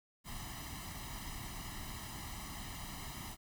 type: noise with comb filter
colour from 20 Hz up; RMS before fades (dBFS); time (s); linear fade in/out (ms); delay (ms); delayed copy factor
pink; -45; 0.24-3.37; 50; 1; +0.8
effects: none